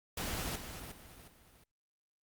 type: noise with echo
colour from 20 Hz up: pink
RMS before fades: -38 dBFS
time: 0.17-0.56 s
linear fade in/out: 5 ms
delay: 360 ms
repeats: 3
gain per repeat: -8 dB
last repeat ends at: 1.64 s
effects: Opus 48 kbps